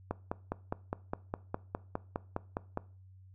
click train, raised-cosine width 1 ms, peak -19 dBFS, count 14, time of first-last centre 0.11-2.774 s, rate 4.88 Hz, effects noise-tail reverb RT60 0.4 s tail -20 dB re dry + added 94 Hz sine -53 dBFS peak until 3.34 s

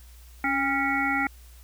harmonic tone with a mistuned harmonic, 277.2 Hz, C#4, in tune, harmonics 1 / 3 / 5 / 7 / 8, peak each -29 / -29 / -29 / -29 / -29 dBFS, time 0.44-1.27 s, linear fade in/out 2 ms, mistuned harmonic 3, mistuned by -49 cents, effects added 60 Hz sine -46 dBFS peak until 1.63 s + white hiss -56 dBFS RMS until 1.63 s

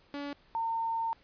sawtooth / sine tone pair in turn, 285.6 / 910.1 Hz, D4 / A#5, -48 / -42 cents, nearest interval octave + minor sixth, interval 2006 cents, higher second, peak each -32 / -29 dBFS, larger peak second, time 0.14-0.33 / 0.55-1.13 s, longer second, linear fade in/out 0 ms, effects pink hiss -63 dBFS RMS until 1.23 s + resampled to 11025 Hz

